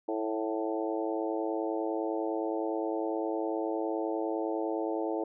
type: harmonic tone with a mistuned harmonic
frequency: 109.8 Hz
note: A2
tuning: 3 cents flat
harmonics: 3 / 4 / 5 / 6 / 7 / 8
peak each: -33 / -35 / -37 / -39 / -40 / -41 dBFS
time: 0.08-5.24 s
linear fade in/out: 5 ms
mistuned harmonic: 7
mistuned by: -28 cents
effects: none